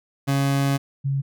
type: tone pair in turn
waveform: 30% pulse / sine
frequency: 138.59 / 137.55 Hz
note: C#3 / C#3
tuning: 0 / -13 cents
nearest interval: unison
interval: 13 cents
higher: first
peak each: -16 / -20 dBFS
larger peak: first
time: 0.27-0.78 / 1.04-1.22 s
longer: first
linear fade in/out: 20 ms
effects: none